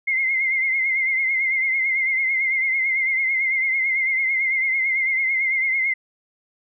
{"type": "tone with vibrato", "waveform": "sine", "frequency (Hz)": 2108, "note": "C7", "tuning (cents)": 12, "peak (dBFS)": -18, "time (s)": [0.07, 5.94], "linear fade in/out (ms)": 10, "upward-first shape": "triangle", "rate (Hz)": 9, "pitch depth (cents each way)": 63, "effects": []}